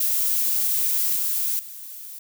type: noise with level steps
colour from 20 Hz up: violet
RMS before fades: -22 / -24 / -38 dBFS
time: 0-2.19 s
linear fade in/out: 5 ms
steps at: 1.16 / 1.59 s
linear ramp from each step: 2 ms
effects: none